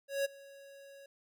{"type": "tone with ADSR envelope", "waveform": "square", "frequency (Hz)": 554.4, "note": "C#5", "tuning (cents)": 0, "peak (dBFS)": -29, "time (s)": [0.08, 1.06], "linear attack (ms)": 170, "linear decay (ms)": 16, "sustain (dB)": -23, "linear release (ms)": 3, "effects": []}